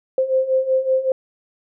sine beating tone pair, 520 / 525.3 Hz, C5 / C5, -11 / +7 cents, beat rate 5.3 Hz, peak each -21 / -17 dBFS, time 0.18-1.12 s, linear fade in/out 2 ms, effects none

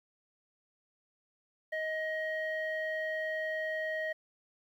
square tone with low-pass filter, 629 Hz, D#5, 19 cents sharp, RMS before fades -35 dBFS, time 1.72-4.13 s, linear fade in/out 10 ms, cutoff 2000 Hz, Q 3.2, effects 11-bit

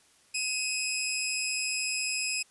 15% pulse tone pair together, 2522 / 2656 Hz, D#7 / E7, +23 / +12 cents, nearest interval minor second, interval 89 cents, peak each -22 / -30 dBFS, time 0.34-2.43 s, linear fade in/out 10 ms, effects white hiss -62 dBFS RMS until 2.5 s + resampled to 24000 Hz

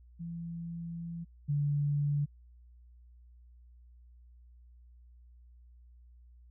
sine tone pair in turn, 168.5 / 144.83 Hz, E3 / D3, +38 / -24 cents, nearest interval minor third, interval 262 cents, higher first, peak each -37 / -27 dBFS, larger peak second, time 0.19-1.25 / 1.48-2.26 s, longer first, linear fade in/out 20 ms, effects added 60 Hz sine -54 dBFS peak until 6.5 s

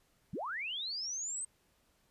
sine linear sweep, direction up, 110 to 8380 Hz, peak -36 dBFS, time 0.33-1.45 s, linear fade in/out 5 ms, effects pink hiss -72 dBFS RMS until 2.1 s + resampled to 32000 Hz

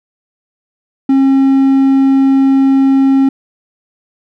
triangle tone, 270 Hz, C#4, 45 cents flat, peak -4 dBFS, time 1.09-3.29 s, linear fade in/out 5 ms, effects none

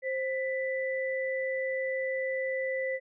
sine tone pair together, 525.5 / 1984 Hz, C5 / B6, +7 / +7 cents, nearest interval octave + major seventh, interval 2300 cents, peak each -30 / -34 dBFS, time 0.02-3 s, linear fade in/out 50 ms, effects none

